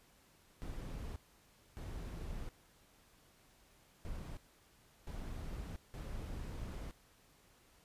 brown noise bursts at uneven times, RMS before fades -44 dBFS, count 5, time 0.62-1.16 / 1.77-2.49 / 4.05-4.37 / 5.07-5.76 / 5.94-6.91 s, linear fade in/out 0 ms, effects pink hiss -67 dBFS RMS until 7.84 s + resampled to 32000 Hz

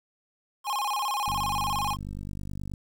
square tone with vibrato, 939 Hz, A#5, 12 cents sharp, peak -27 dBFS, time 0.64-1.97 s, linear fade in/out 50 ms, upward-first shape square, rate 17 Hz, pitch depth 220 cents each way
click train, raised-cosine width 5 ms, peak -25 dBFS, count 73, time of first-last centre 1.28-2.737 s, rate 49.4 Hz
effects 9-bit

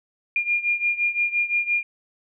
sine beating tone pair, 2410 / 2415.8 Hz, D7 / D7, +44 / +48 cents, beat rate 5.8 Hz, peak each -22 / -25 dBFS, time 0.36-1.83 s, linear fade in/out 2 ms, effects none

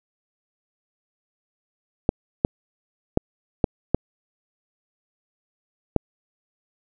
clicks, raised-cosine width 2 ms, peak -3 dBFS, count 6, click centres 2.091 / 2.449 / 3.174 / 3.642 / 3.946 / 5.963 s, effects none

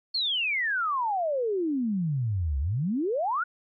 sine exponential two-way sweep, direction down then up, 4415 to 65.41 to 1505 Hz, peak -24 dBFS, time 0.14-3.44 s, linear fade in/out 10 ms, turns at 2.59 s, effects MP3 64 kbps

